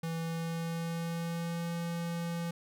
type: tone with pitch glide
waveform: square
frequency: 164.7 to 169.53 Hz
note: E3 to E3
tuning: -1 to +49 cents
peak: -34 dBFS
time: 0.03-2.51 s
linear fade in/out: 5 ms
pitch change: +50 cents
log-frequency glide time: 0.18-1.74 s
effects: none